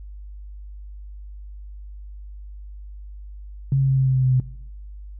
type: tone with pitch steps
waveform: sine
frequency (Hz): 136.1 / 134.93 / 133.76 / 132.61 / 131.46 / 130.33 / 129.21 / 128.09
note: C#3 / C#3 / C3 / C3 / C3 / C3 / C3 / C3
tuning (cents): -31 / -46 / +39 / +24 / +9 / -6 / -21 / -36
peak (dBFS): -15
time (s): 3.72-4.4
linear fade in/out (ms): 2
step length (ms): 85
effects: noise-tail reverb RT60 0.8 s tail -19 dB re dry + added 50 Hz sine -35 dBFS peak until 5.19 s